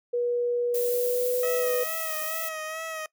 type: tone with pitch glide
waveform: sine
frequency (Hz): 482.9 to 495.9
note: B4 to B4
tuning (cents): -39 to +7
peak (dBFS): -23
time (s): 0.13-1.84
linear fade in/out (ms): 10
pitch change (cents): +46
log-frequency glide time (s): 0.76-1.32
type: noise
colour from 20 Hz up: violet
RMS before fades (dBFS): -33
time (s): 0.74-2.49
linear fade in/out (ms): 5
type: tone with vibrato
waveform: 15% pulse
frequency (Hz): 636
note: D#5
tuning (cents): +38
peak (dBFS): -26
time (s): 1.43-3.06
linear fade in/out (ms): 2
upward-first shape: sine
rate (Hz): 2.3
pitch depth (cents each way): 36
effects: noise-tail reverb RT60 0.1 s tail -21 dB re dry